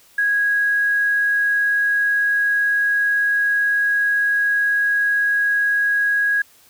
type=tone with quantisation; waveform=sine; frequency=1653 Hz; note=G#6; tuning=9 cents flat; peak=-15 dBFS; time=0.18-6.42 s; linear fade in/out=5 ms; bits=7; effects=white hiss -52 dBFS RMS until 6.69 s